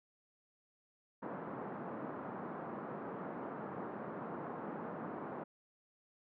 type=band-pass noise; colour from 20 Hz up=pink; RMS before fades=-44 dBFS; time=1.22-5.44 s; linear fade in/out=10 ms; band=170 to 1300 Hz; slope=24 dB/octave; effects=none